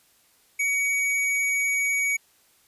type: tone with hard clipping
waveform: sine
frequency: 2254 Hz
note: C#7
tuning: 28 cents sharp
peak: -23 dBFS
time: 0.59-2.17 s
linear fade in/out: 10 ms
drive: 15 dB
effects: white hiss -61 dBFS RMS until 2.67 s + resampled to 32000 Hz